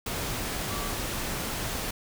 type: tone in noise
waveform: sine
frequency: 1151 Hz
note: D6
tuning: 35 cents flat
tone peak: -38 dBFS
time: 0.7-0.91 s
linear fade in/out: 5 ms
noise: pink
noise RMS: -32 dBFS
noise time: 0.06-1.91 s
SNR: -9 dB
effects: none